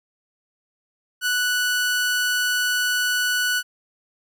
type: tone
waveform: sawtooth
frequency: 1480 Hz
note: F#6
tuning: in tune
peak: -16 dBFS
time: 1.21-3.63 s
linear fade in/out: 50 ms
effects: none